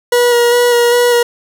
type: tone with vibrato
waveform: 40% pulse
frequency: 481 Hz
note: B4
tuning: 46 cents flat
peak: -7 dBFS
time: 0.12-1.23 s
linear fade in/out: 5 ms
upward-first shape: square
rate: 2.5 Hz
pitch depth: 14 cents each way
effects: none